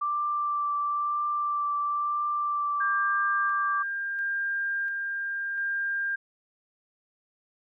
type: tone with vibrato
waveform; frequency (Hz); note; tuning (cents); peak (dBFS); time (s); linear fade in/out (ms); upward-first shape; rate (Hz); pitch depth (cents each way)
sine; 1174.7; D6; 0; -25; 0.01-3.83; 10; triangle; 1; 13
type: tone with tremolo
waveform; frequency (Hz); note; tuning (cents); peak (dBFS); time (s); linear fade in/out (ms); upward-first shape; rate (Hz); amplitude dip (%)
sine; 1600; G6; +35; -26; 2.8-6.16; 10; square; 0.72; 25
effects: none